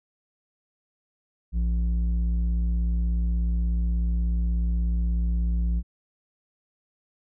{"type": "tone with low-pass filter", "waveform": "square", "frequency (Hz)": 58.27, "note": "A#1", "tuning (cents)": 0, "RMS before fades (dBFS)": -24, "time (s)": [1.52, 5.83], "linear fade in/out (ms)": 50, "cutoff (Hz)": 130, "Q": 2.1, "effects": []}